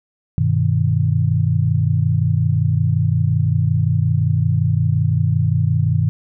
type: chord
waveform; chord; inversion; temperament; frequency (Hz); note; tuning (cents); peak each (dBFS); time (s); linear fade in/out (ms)
sine; G augmented; none; equal; 98 / 123.47 / 155.56; G2 / B2 / D#3; 0 / 0 / 0; -18; 0.38-6.09; 0
effects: none